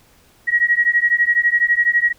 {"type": "beating tone pair", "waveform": "sine", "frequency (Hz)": [1898, 1910], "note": ["A#6", "A#6"], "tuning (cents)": [31, 42], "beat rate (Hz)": 12, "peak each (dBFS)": -16, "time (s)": [0.47, 2.13], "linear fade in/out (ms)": 20, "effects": ["pink hiss -53 dBFS RMS until 2.18 s"]}